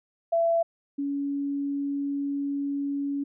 sine tone pair in turn, 670 / 281.7 Hz, E5 / C#4, +28 / +28 cents, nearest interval octave + minor third, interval 1500 cents, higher first, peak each -20 / -26 dBFS, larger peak first, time 0.32-0.63 / 0.98-3.24 s, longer second, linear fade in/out 10 ms, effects none

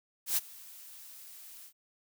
blue noise with ADSR envelope, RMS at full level -27 dBFS, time 0.26-1.73 s, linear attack 110 ms, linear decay 27 ms, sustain -23 dB, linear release 80 ms, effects none

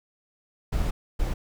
brown noise bursts at uneven times, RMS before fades -25 dBFS, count 2, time 0.72-0.91 / 1.19-1.34 s, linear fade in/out 10 ms, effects none

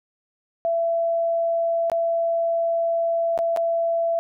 sine tone with dropouts, 670 Hz, E5, 28 cents sharp, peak -19 dBFS, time 0.65-4.19 s, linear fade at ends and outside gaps 0 ms, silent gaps 1.899-1.917 / 3.377-3.389 / 3.563-3.572 s, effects none

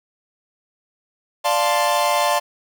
45% pulse chord, D minor seventh, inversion none, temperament equal, 587.3 / 698.5 / 880 / 1046.5 Hz, D5 / F5 / A5 / C6, 0 / 0 / 0 / 0 cents, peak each -22 dBFS, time 1.44-2.4 s, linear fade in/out 20 ms, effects none

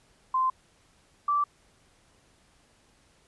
sine tone pair in turn, 1038 / 1165.1 Hz, C6 / D6, -14 / -14 cents, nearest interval major second, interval 200 cents, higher second, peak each -22 dBFS, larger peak neither, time 0.34-0.5 / 1.28-1.44 s, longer neither, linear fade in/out 5 ms, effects pink hiss -63 dBFS RMS until 3.27 s + resampled to 24000 Hz

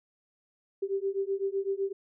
sine beating tone pair, 387.9 / 395.8 Hz, G4 / G4, -18 / +17 cents, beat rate 7.9 Hz, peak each -31 dBFS, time 0.82-1.93 s, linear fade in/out 10 ms, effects none

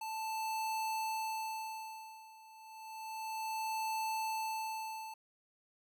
square tone with tremolo, 881 Hz, A5, 2 cents sharp, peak -35 dBFS, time 0.01-5.14 s, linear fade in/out 5 ms, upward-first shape sine, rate 0.31 Hz, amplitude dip 90%, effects none

